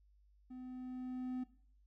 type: tone with level ramp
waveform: triangle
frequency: 253.9 Hz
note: B3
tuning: 48 cents sharp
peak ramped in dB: -45 to -35 dBFS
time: 0.5-1.44 s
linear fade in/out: 10 ms
effects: noise-tail reverb RT60 0.5 s tail -17 dB re dry + added 50 Hz sine -65 dBFS peak until 1.86 s